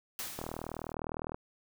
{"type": "noise with exponential decay", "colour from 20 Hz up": "white", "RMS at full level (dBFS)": -37, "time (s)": [0.19, 0.93], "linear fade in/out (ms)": 1, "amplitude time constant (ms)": 160}
{"type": "click train", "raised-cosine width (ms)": 1, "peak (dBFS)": -23, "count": 39, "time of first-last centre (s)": [0.39, 1.345], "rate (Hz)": 39.8}
{"effects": []}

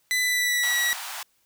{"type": "tone with pitch glide", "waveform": "sawtooth", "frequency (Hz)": [2000, 1928.5], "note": ["B6", "B6"], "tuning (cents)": [21, -42], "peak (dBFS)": -18, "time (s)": [0.11, 0.93], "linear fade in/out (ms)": 0, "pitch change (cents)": -63, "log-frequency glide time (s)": [0.21, 0.8]}
{"type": "high-pass noise", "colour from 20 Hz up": "pink", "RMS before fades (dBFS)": -35, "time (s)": [0.63, 1.23], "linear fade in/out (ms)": 2, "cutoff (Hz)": 710, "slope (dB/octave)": 48}
{"effects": ["white hiss -67 dBFS RMS until 1.45 s"]}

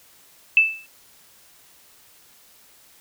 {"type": "tone with exponential decay", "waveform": "sine", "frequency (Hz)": 2637, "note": "E7", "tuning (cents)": 0, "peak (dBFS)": -8, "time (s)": [0.57, 0.86], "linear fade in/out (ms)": 1, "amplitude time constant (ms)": 63, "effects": ["white hiss -53 dBFS RMS until 3 s"]}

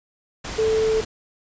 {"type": "tone in noise", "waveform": "sine", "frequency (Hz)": 440, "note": "A4", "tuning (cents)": 0, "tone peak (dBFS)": -17, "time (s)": [0.58, 1.01], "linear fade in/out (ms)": 10, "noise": "pink", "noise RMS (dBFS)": -31, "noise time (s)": [0.44, 1.05], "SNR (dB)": 11, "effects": ["resampled to 16000 Hz"]}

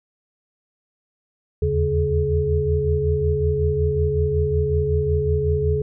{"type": "tone cluster", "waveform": "sine", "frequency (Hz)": [78.4, 83.8, 141, 424.1], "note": ["D#2", "E2", "C#3", "G#4"], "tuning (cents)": [14, 29, 30, 36], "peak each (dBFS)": [-23, -24, -24, -21], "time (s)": [1.62, 5.82], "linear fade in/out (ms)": 5, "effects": []}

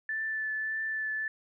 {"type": "tone with vibrato", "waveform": "sine", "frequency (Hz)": 1754, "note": "A6", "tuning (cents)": -6, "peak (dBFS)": -30, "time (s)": [0.09, 1.28], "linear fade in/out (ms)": 2, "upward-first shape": "triangle", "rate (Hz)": 1.7, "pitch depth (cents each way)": 16, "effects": []}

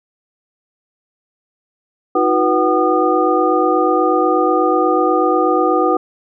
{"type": "tone cluster", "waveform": "sine", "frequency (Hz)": [317.4, 365.6, 489.6, 753, 1219], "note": ["D#4", "F#4", "B4", "F#5", "D#6"], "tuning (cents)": [35, -21, -15, 30, -36], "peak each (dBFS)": -18, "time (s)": [2.15, 5.97], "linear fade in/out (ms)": 5, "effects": []}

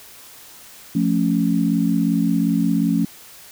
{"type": "chord", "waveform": "sine", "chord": "F augmented", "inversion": "none", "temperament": "equal", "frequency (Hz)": [174.61, 220, 277.2], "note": ["F3", "A3", "C#4"], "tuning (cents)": [0, 0, 0], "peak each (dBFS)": -20, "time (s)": [0.95, 3.05], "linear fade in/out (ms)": 5, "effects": ["white hiss -43 dBFS RMS until 3.51 s"]}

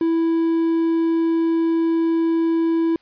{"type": "tone with quantisation", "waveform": "triangle", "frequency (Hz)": 329.6, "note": "E4", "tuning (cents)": 0, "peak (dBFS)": -14, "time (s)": [0.01, 2.96], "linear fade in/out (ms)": 2, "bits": 7, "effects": ["white hiss -59 dBFS RMS until 3.01 s", "resampled to 11025 Hz"]}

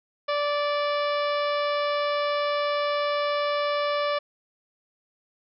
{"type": "harmonic tone", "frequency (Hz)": 583, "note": "D5", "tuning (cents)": -13, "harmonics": [1, 2, 3, 4, 5, 6, 7, 8, 9], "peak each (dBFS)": [-25, -28, -36, -36, -39, -39, -42, -45, -44], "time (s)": [0.28, 4.19], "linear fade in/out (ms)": 10, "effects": []}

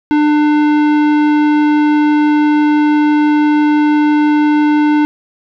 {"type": "tone with tanh clipping", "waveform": "sine", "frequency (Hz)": 299, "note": "D4", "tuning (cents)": 31, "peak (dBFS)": -10, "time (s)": [0.11, 5.05], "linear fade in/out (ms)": 0, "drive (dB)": 16, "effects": []}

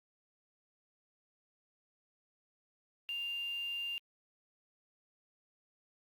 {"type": "tone with quantisation", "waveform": "sine", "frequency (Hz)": 2794, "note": "F7", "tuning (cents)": 0, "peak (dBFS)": -36, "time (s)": [3.09, 3.98], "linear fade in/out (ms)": 0, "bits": 9, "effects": ["Opus 48 kbps"]}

